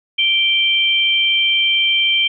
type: tone pair together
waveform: sine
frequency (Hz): 2349 / 3136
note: D7 / G7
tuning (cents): 0 / 0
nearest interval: perfect fourth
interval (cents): 500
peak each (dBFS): -17 / -14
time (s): 0.18-2.28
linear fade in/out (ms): 10
effects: none